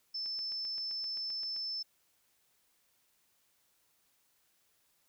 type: tone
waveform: sine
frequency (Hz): 5280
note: E8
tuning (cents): +2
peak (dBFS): -35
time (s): 0.14-1.83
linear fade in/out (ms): 10
type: click train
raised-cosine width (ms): 0.3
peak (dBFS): -39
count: 11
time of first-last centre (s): 0.26-1.564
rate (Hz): 7.67
effects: white hiss -73 dBFS RMS until 5.08 s